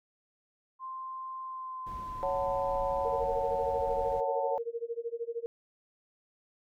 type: tone with pitch glide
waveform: sine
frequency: 1046.5 to 1003.3 Hz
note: C6 to B5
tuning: 0 to +27 cents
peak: -37 dBFS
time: 0.79-3.23 s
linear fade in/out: 50 ms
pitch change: -73 cents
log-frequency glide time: 1.41-2.94 s
type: noise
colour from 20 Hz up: brown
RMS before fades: -44 dBFS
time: 1.86-4.21 s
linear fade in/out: 10 ms
type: chord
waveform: sine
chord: F# minor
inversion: second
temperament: just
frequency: 555 / 740 / 888 Hz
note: C#5 / F#5 / A5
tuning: +2 / 0 / +16 cents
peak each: -31 / -35 / -34 dBFS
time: 2.23-4.58 s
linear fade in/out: 0 ms
type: tone with tremolo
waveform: sine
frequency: 466.2 Hz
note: A#4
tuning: in tune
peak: -30 dBFS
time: 3.05-5.46 s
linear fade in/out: 0 ms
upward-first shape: sine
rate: 13 Hz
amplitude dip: 95%
effects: none